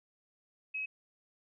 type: tone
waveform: sine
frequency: 2555 Hz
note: D#7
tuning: 45 cents sharp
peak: -34 dBFS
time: 0.74-0.86 s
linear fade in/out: 10 ms
effects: none